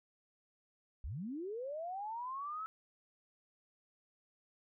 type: linear sweep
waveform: sine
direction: up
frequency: 47.77 to 1318.5 Hz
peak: -39 dBFS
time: 1.04-2.66 s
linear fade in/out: 0 ms
effects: none